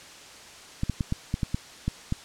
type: clicks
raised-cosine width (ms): 5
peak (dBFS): -13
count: 9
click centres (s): 0.834 / 0.897 / 1.008 / 1.124 / 1.341 / 1.432 / 1.545 / 1.88 / 2.124
effects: white hiss -46 dBFS RMS until 2.24 s + low-pass 7000 Hz 12 dB/octave